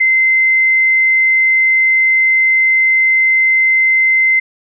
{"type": "tone", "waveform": "sine", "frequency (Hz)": 2070, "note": "C7", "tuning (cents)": -19, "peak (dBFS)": -8, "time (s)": [0, 4.4], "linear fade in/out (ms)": 10, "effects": []}